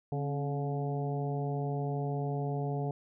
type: harmonic tone with a mistuned harmonic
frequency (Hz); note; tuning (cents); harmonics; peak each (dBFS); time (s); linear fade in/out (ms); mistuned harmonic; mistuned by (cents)
142.8; D3; -48; 1 / 2 / 3 / 4 / 5 / 6; -32 / -41 / -38 / -46 / -40 / -48; 0.12-2.91; 2; 2; -74
effects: none